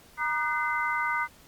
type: tone cluster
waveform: sine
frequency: 945 / 1214 / 1505 / 2054 Hz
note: A#5 / D#6 / F#6 / C7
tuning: +23 / -43 / +29 / -33 cents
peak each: -31 dBFS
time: 0.17-1.28 s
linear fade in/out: 50 ms
effects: pink hiss -55 dBFS RMS until 1.47 s + Opus 48 kbps